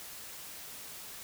silence, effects white hiss -46 dBFS RMS until 1.23 s

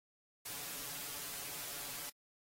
white noise with comb filter, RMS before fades -44 dBFS, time 0.45-2.1 s, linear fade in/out 10 ms, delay 7 ms, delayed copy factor +0.6, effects AAC 48 kbps

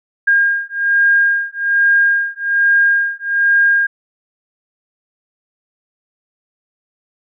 sine beating tone pair, 1615 / 1616.2 Hz, G#6 / G#6, -49 / -48 cents, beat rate 1.2 Hz, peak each -14 dBFS, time 0.27-3.87 s, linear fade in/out 10 ms, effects none

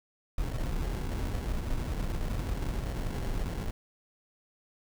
brown noise with sample-and-hold, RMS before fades -32 dBFS, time 0.38-3.71 s, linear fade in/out 5 ms, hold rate 1225 Hz, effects none

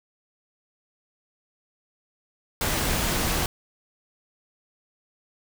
pink noise, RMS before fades -25 dBFS, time 2.61-3.46 s, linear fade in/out 2 ms, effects none

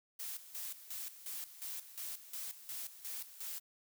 blue noise with tremolo, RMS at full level -43 dBFS, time 0.19-3.6 s, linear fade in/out 10 ms, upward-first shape square, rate 2.8 Hz, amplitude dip 75%, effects none

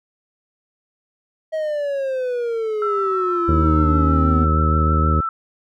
triangle exponential sweep, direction down, 639 to 246.9 Hz, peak -18 dBFS, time 1.52-4.46 s, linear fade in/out 20 ms
sine tone with vibrato, 1318.5 Hz, E6, in tune, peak -20 dBFS, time 2.82-5.29 s, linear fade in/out 2 ms, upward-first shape triangle, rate 6.3 Hz, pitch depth 29 cents each way
harmonic tone, 77.78 Hz, D#2, in tune, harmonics 1 / 2 / 3 / 4 / 5 / 6 / 7, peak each -16 / -22 / -26 / -28 / -30 / -32 / -33 dBFS, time 3.48-5.21 s, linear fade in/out 10 ms
effects none

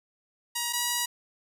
5% pulse tone pair in turn, 953 / 963.5 Hz, A#5 / B5, +38 / -43 cents, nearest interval unison, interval 19 cents, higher second, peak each -16 / -14 dBFS, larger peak second, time 0.55-0.73 / 0.73-1.06 s, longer second, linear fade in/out 10 ms, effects none

